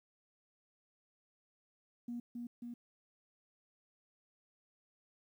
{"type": "tone with echo", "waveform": "sine", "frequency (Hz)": 239.2, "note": "A#3", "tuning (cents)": 45, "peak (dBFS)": -38, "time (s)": [2.08, 2.2], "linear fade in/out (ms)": 5, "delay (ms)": 270, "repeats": 2, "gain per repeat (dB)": -2, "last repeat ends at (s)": 2.74, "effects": ["tanh soft clip ceiling -34 dBFS", "12-bit"]}